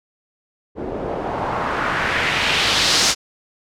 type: noise with low-pass filter sweep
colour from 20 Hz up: white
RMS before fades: -20 dBFS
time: 0.75-3.15 s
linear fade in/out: 50 ms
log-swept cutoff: 420 to 6100 Hz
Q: 1.6
effects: none